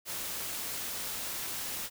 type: noise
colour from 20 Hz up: white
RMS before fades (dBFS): -37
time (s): 0.05-1.9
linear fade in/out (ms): 50
effects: none